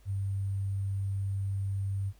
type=tone with sample-and-hold; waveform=sine; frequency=98 Hz; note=G2; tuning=in tune; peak=-29 dBFS; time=0.05-2.13 s; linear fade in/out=50 ms; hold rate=8820 Hz; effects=added 50 Hz sine -56 dBFS peak until 2.19 s + pink hiss -66 dBFS RMS until 2.19 s